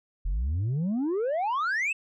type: exponential sweep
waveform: sine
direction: up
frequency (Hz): 40.03 to 2709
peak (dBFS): -22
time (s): 0.25-1.93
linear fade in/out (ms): 10
effects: tanh soft clip ceiling -24 dBFS